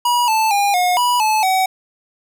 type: tone with pitch steps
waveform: square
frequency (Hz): 967 / 879 / 809 / 721 / 978 / 865 / 755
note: B5 / A5 / G#5 / F#5 / B5 / A5 / F#5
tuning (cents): -37 / -2 / -46 / -45 / -17 / -30 / +35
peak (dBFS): -14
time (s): 0.05-1.66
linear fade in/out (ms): 5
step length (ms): 230
effects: none